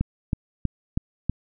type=click train; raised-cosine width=5 ms; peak=-10 dBFS; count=5; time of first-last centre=0.01-1.296 s; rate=3.11 Hz; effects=none